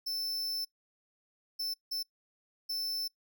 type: tone bursts at uneven times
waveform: 45% pulse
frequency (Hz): 5300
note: E8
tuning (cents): +9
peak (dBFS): -33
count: 4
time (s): 0.06-0.65 / 1.59-1.74 / 1.91-2.03 / 2.69-3.08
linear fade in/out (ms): 10
effects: noise-tail reverb RT60 0.1 s tail -21 dB re dry